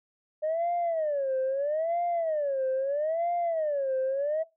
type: tone with vibrato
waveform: sine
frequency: 604 Hz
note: D5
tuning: 48 cents sharp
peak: -24 dBFS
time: 0.42-4.44 s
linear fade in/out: 20 ms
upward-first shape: sine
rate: 0.77 Hz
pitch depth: 250 cents each way
effects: noise-tail reverb RT60 0.2 s tail -19 dB re dry + tanh soft clip ceiling -22 dBFS